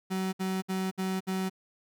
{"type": "tone bursts", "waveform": "35% pulse", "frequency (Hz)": 188.6, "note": "F#3", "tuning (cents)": 33, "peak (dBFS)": -27, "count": 5, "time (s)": [0.1, 1.498], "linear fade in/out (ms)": 20, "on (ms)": 230, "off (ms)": 62, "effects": []}